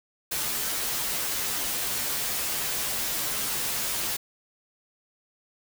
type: noise with comb filter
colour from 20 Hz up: white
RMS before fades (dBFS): -29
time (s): 0.31-4.17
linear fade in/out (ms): 10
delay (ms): 11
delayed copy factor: -0.95
effects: none